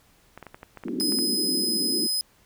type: clicks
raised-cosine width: 0.5 ms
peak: -25 dBFS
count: 11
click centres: 0.376 / 0.427 / 0.467 / 0.545 / 0.631 / 0.773 / 0.837 / 0.883 / 1.01 / 1.122 / 1.188 s
type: band-pass noise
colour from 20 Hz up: white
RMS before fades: -30 dBFS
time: 0.85-2.07 s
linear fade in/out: 5 ms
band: 200 to 370 Hz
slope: 48 dB/octave
type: tone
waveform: sawtooth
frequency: 5040 Hz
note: D#8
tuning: 21 cents sharp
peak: -21 dBFS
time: 1-2.21 s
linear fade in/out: 0 ms
effects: pink hiss -60 dBFS RMS until 2.45 s